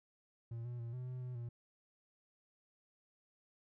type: tone with pitch steps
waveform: triangle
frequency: 116.1 / 121.4 / 116.9 / 126 / 126.8 / 125.4 / 118.7 Hz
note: A#2 / B2 / A#2 / B2 / B2 / B2 / A#2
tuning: -7 / -29 / +5 / +35 / +46 / +27 / +32 cents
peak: -39 dBFS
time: 0.51-1.49 s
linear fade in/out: 5 ms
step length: 140 ms
effects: none